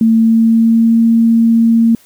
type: tone with pitch glide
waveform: sine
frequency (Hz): 225 to 228.9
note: A3 to A#3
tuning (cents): +39 to -31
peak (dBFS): -6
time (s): 0.01-1.95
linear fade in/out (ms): 2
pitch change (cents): +30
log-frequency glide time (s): 0.11-1.02
effects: white hiss -47 dBFS RMS until 2.05 s